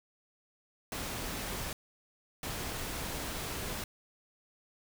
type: noise bursts at uneven times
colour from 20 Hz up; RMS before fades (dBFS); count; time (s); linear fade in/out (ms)
pink; -38; 2; 0.92-1.73 / 2.43-3.84; 2
effects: none